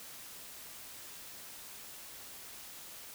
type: silence
effects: white hiss -49 dBFS RMS until 3.14 s